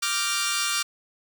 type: chord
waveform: 10% pulse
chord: G minor seventh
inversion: second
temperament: equal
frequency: 1174.7 / 1396.9 / 1568 / 1864.7 Hz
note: D6 / F6 / G6 / Bb6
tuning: 0 / 0 / 0 / 0 cents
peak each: -19 / -19 / -25 / -25 dBFS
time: 0.02-0.83 s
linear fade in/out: 10 ms
effects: none